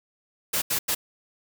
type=noise bursts at uneven times; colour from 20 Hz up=white; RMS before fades=-25 dBFS; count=3; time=0.53-0.62 / 0.7-0.79 / 0.88-0.95 s; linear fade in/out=10 ms; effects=none